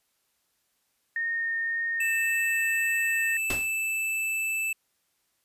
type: tone with vibrato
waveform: sine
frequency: 1837 Hz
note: A#6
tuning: 26 cents flat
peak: -26 dBFS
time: 1.16-3.37 s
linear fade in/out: 2 ms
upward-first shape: triangle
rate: 1.8 Hz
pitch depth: 8 cents each way
type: tone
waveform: square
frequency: 2637 Hz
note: E7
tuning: in tune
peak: -27 dBFS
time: 2-4.73 s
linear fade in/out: 5 ms
type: noise with exponential decay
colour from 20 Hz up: pink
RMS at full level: -28 dBFS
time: 3.5-3.74 s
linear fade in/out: 2 ms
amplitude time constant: 51 ms
effects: white hiss -73 dBFS RMS until 5.44 s + resampled to 32000 Hz